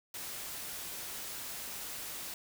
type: noise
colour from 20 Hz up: white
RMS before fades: -42 dBFS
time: 0.14-2.34 s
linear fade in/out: 2 ms
effects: none